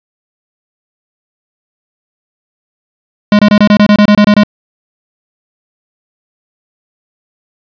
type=tone bursts; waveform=square; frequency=207.7 Hz; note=G#3; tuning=in tune; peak=-3 dBFS; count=12; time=3.32-4.435 s; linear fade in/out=2 ms; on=70 ms; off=25 ms; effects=resampled to 11025 Hz + 7-bit